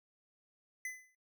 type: tone with exponential decay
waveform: square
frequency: 2020 Hz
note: B6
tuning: 39 cents sharp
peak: -37 dBFS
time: 0.85-1.15 s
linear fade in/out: 2 ms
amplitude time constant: 65 ms
effects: noise-tail reverb RT60 0.1 s tail -17 dB re dry